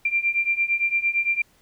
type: beating tone pair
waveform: sine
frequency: 2367 / 2375.8 Hz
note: D7 / D7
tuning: +13 / +19 cents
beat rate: 8.8 Hz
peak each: -24 / -22 dBFS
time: 0.05-1.42 s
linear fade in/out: 5 ms
effects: pink hiss -60 dBFS RMS until 1.61 s